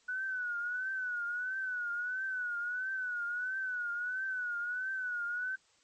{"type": "tone with vibrato", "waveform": "sine", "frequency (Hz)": 1480, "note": "F#6", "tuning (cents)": 0, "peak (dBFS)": -33, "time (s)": [0.08, 5.56], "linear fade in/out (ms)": 10, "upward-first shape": "triangle", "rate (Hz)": 1.5, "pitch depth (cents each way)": 96, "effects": ["white hiss -68 dBFS RMS until 5.83 s", "MP3 32 kbps"]}